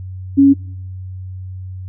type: tone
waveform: sine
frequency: 277.2 Hz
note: C#4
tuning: in tune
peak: -5 dBFS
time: 0.37-0.54 s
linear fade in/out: 20 ms
effects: noise-tail reverb RT60 0.6 s tail -23 dB re dry + added 93 Hz sine -26 dBFS peak until 1.88 s